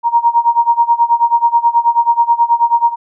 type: tone with tremolo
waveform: sine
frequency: 938 Hz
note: A#5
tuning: 11 cents sharp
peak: -5 dBFS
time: 0.03-2.96 s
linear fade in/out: 50 ms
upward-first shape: sine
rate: 9.3 Hz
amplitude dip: 90%
effects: none